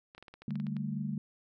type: clicks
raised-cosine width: 0.3 ms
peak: -34 dBFS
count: 11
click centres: 0.149 / 0.18 / 0.226 / 0.282 / 0.34 / 0.42 / 0.507 / 0.556 / 0.6 / 0.668 / 0.767 s
type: chord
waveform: sine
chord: D suspended fourth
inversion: none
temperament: just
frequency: 146.83 / 195.78 / 220.2 Hz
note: D3 / G3 / A3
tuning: 0 / -2 / +2 cents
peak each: -37 dBFS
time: 0.48-1.18 s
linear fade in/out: 2 ms
effects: none

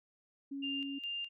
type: tone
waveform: sine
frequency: 277.2 Hz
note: C#4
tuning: in tune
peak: -38 dBFS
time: 0.51-0.99 s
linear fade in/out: 10 ms
type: tone with tremolo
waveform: sine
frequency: 2799 Hz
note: F7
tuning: 3 cents sharp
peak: -36 dBFS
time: 0.62-1.29 s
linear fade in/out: 20 ms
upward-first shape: square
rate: 2.4 Hz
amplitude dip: 60%
effects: none

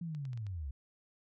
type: linear sweep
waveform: sine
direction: down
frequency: 174.61 to 62.6 Hz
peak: -37 dBFS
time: 0.01-0.71 s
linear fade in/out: 5 ms
type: clicks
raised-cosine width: 0.2 ms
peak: -39 dBFS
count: 5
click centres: 0.149 / 0.253 / 0.332 / 0.375 / 0.467 s
effects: none

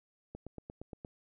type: click train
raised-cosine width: 2 ms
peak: -30 dBFS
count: 7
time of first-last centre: 0.35-1.048 s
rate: 8.59 Hz
effects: none

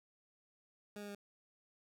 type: tone with pitch steps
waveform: 20% pulse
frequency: 206.5 / 204.9 / 202.6 Hz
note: G#3 / G#3 / G#3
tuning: -10 / -23 / -43 cents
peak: -40 dBFS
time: 0.96-1.149 s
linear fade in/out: 2 ms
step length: 63 ms
effects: none

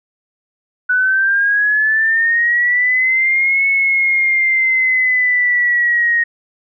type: linear two-way sweep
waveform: sine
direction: up then down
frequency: 1480 to 2202 to 1867 Hz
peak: -11 dBFS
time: 0.89-6.24 s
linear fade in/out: 10 ms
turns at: 3.67 s
effects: none

